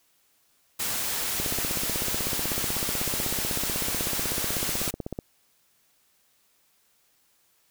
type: noise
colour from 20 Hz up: white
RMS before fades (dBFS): -29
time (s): 0.79-4.91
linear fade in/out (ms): 10
type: click train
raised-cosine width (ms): 2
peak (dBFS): -18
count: 62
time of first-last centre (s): 1.4-5.189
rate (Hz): 16.1
effects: white hiss -66 dBFS RMS until 7.7 s